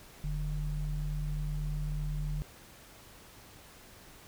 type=tone pair together; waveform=sine; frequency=42.09 / 150 Hz; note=E1 / D3; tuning=+37 / +37 cents; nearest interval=octave + minor seventh; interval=2200 cents; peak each=-33 / -35 dBFS; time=0.24-2.42 s; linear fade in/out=0 ms; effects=pink hiss -54 dBFS RMS until 4.27 s